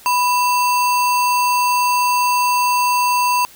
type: tone with sample-and-hold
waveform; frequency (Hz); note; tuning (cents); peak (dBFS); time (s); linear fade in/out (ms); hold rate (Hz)
sine; 987.8; B5; 0; -13; 0.06-3.45; 0; 3675
effects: white hiss -44 dBFS RMS until 3.55 s